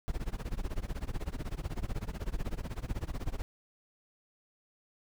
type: noise with tremolo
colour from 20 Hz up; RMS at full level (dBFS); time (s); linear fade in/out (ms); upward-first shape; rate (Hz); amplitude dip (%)
brown; -32; 0.08-3.42; 0; sine; 16; 95
effects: none